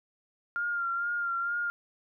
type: tone with vibrato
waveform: sine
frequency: 1396.9 Hz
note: F6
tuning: in tune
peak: -28 dBFS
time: 0.56-1.7 s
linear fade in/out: 0 ms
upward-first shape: sine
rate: 2.2 Hz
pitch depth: 32 cents each way
effects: none